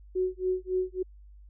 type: tone with tremolo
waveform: sine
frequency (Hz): 370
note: F#4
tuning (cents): 0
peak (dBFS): -23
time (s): 0.15-1.03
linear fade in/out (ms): 10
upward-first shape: sine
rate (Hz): 3.6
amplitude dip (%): 100
effects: added 50 Hz sine -48 dBFS peak until 1.49 s